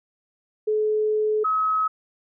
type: tone pair in turn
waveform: sine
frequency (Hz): 428.5 / 1279.6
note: A4 / D#6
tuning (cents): -46 / +48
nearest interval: octave + perfect fifth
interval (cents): 1894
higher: second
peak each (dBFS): -19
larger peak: neither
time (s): 0.67-1.44 / 1.44-1.88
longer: first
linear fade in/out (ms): 10
effects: none